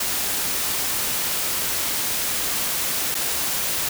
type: noise with dropouts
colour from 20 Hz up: white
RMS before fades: -24 dBFS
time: 0-3.89 s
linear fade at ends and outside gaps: 5 ms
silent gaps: 3.145-3.15 s
effects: none